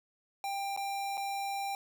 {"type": "tone with dropouts", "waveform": "square", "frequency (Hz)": 792, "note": "G5", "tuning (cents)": 18, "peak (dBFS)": -34, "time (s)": [0.44, 1.75], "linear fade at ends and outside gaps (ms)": 1, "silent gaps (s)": [[0.764, 0.774], [1.172, 1.177]], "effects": []}